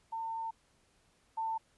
sine tone pair in turn, 903 / 894.2 Hz, A5 / A5, +45 / +28 cents, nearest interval unison, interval 17 cents, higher first, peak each -35 / -32 dBFS, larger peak second, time 0.12-0.51 / 1.37-1.58 s, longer first, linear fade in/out 10 ms, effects pink hiss -70 dBFS RMS until 1.77 s + resampled to 24000 Hz

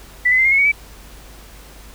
sine tone with pitch steps, 1975.5 / 2026 / 2079 / 2132 / 2187 / 2243 / 2301 Hz, B6 / B6 / C7 / C7 / C#7 / C#7 / D7, 0 / +44 / -12 / +32 / -24 / +20 / -36 cents, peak -11 dBFS, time 0.25-0.719 s, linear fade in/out 10 ms, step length 67 ms, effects added 50 Hz sine -40 dBFS peak until 1.94 s + pink hiss -43 dBFS RMS until 1.94 s

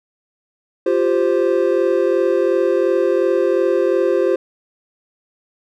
triangle chord, F suspended second, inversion none, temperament equal, 349.2 / 392 / 523.3 Hz, F4 / G4 / C5, 0 / 0 / 0 cents, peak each -16 dBFS, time 0.86-4.36 s, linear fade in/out 5 ms, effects none

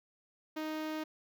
sawtooth tone with notch filter, 311.1 Hz, D#4, in tune, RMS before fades -38 dBFS, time 0.56-1.04 s, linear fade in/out 10 ms, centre 8800 Hz, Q 0.68, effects none

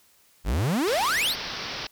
45% pulse exponential sweep, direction up, 42.09 to 5120 Hz, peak -22 dBFS, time 0.44-1.36 s, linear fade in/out 50 ms
white low-pass noise, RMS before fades -34 dBFS, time 0.87-1.87 s, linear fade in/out 5 ms, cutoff 5600 Hz, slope 96 dB/octave
effects white hiss -60 dBFS RMS until 1.91 s

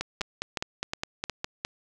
two click trains, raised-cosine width 0.2 ms, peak -12 / -12 dBFS, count 4 / 9, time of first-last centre 0.21-1.297 / 0.01-1.649 s, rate 2.76 / 4.88 Hz, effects none

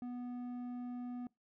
square tone with low-pass filter, 245.6 Hz, B3, 9 cents flat, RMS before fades -43 dBFS, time 0.02-1.27 s, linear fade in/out 2 ms, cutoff 760 Hz, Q 0.55, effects noise-tail reverb RT60 0.2 s tail -23 dB re dry

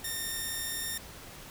5% pulse tone pair together, 1788.3 / 1828 Hz, A6 / A#6, +28 / -34 cents, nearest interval unison, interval 38 cents, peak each -32 / -23 dBFS, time 0.04-0.98 s, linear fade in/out 5 ms, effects pink hiss -47 dBFS RMS until 1.5 s

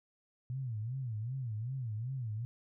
sine tone with vibrato, 119.5 Hz, A#2, 43 cents sharp, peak -35 dBFS, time 0.5-2.45 s, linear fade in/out 0 ms, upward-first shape sine, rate 2.6 Hz, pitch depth 210 cents each way, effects none

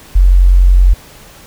sine tone, 45.32 Hz, F#1, 35 cents flat, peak -3 dBFS, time 0.15-0.94 s, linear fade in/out 10 ms, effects pink hiss -38 dBFS RMS until 1.46 s

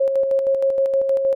sine tone with tremolo, 542 Hz, C#5, 39 cents flat, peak -14 dBFS, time 0-1.35 s, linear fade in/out 10 ms, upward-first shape square, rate 6.4 Hz, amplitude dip 40%, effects none

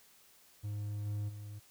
triangle tone with level steps, 103.83 Hz, G#2, in tune, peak -34 / -32 / -41 dBFS, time 0.63-1.6 s, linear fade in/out 20 ms, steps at 1.05 / 1.28 s, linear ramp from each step 20 ms, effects white hiss -63 dBFS RMS until 1.7 s

